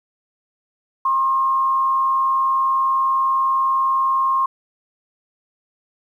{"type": "tone with frequency modulation", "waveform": "sine", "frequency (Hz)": 1070, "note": "C6", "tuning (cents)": 38, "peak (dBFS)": -15, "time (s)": [1.05, 4.46], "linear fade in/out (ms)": 5, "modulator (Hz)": 100, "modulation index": 0.34, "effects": ["9-bit"]}